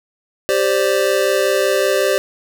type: chord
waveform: square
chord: G suspended fourth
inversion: none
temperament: just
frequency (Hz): 392 / 522.7 / 588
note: G4 / C5 / D5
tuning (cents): 0 / -2 / +2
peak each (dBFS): -19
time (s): 0.49-2.18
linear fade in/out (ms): 0
effects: none